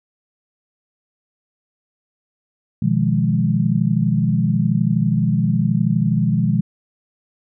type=chord; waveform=sine; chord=F half-diminished seventh; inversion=second; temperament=equal; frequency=123.47 / 155.56 / 174.61 / 207.7 Hz; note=Cb3 / Eb3 / F3 / Ab3; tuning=0 / 0 / 0 / 0 cents; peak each=-20 dBFS; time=2.82-6.61 s; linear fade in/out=5 ms; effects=none